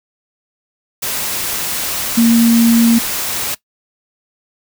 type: tone in noise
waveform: sine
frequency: 231.7 Hz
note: A#3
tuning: 10 cents flat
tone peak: -7 dBFS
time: 2.17-2.99 s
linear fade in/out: 10 ms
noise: white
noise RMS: -20 dBFS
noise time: 1.02-3.55 s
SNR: +10 dB
effects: noise-tail reverb RT60 0.1 s tail -19 dB re dry